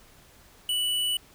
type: tone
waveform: square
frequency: 2960 Hz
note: F#7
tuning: in tune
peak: -25 dBFS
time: 0.69-1.17 s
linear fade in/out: 2 ms
effects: pink hiss -55 dBFS RMS until 1.34 s